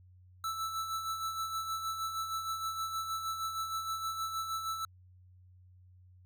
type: tone with tremolo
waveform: square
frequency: 1318.5 Hz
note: E6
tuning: in tune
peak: -33 dBFS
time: 0.44-4.85 s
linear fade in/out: 2 ms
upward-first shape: sine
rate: 6.4 Hz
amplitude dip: 50%
effects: added 91 Hz sine -56 dBFS peak until 6.25 s